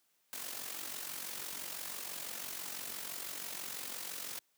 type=noise with amplitude modulation; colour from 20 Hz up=white; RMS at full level=-40 dBFS; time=0.33-4.39 s; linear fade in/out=0 ms; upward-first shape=sine; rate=46 Hz; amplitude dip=60%; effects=white hiss -75 dBFS RMS until 4.57 s + high-pass 150 Hz 12 dB/octave